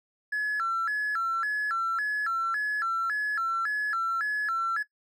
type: tone with vibrato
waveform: triangle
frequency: 1514 Hz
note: F#6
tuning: 39 cents sharp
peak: -22 dBFS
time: 0.32-4.83 s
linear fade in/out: 10 ms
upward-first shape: square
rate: 1.8 Hz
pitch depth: 200 cents each way
effects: noise-tail reverb RT60 0.1 s tail -20 dB re dry + tanh soft clip ceiling -23 dBFS